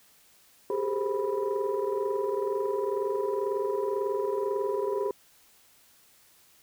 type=tone cluster; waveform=sine; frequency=386 / 408 / 446.3 / 524 / 985 Hz; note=G4 / G#4 / A4 / C5 / B5; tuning=-27 / -31 / +25 / +2 / -5 cents; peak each=-33 / -28 / -37 / -34 / -35 dBFS; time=0.7-5.11 s; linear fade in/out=2 ms; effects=tanh soft clip ceiling -18 dBFS + white hiss -60 dBFS RMS until 6.62 s